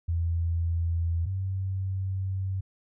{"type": "tone pair in turn", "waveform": "sine", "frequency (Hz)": [84.1, 95.28], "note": ["E2", "G2"], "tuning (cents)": [35, -49], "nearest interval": "major second", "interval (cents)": 216, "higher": "second", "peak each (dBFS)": [-24, -27], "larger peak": "first", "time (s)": [[0.08, 1.26], [1.26, 2.61]], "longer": "second", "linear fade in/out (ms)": 10, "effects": []}